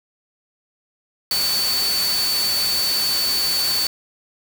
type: tone in noise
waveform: sine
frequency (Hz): 4494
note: C#8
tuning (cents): +23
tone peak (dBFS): -19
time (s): 1.31-3.87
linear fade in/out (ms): 2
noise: white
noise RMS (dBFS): -25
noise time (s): 1.31-3.87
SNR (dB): +3
effects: none